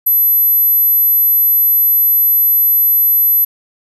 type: tone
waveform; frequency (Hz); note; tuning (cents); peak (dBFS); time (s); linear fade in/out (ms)
sine; 12000; F#9; +23; -8; 0.06-3.45; 10
effects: none